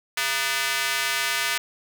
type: tone with high-pass filter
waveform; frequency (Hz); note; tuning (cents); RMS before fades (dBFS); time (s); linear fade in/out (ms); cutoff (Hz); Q
square; 135.8; C#3; -35; -25; 0.17-1.58; 5; 1800; 1.2
effects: none